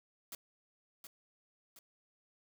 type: noise with echo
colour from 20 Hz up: white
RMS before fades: -45 dBFS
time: 0.32-0.35 s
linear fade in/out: 2 ms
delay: 720 ms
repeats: 2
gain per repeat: -6 dB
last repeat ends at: 1.79 s
effects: none